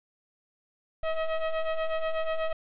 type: ring-modulated tone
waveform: square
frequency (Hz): 318.9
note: D#4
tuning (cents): +43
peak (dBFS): -24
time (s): 1.03-2.53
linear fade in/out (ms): 5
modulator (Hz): 323
effects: resampled to 8000 Hz + 9-bit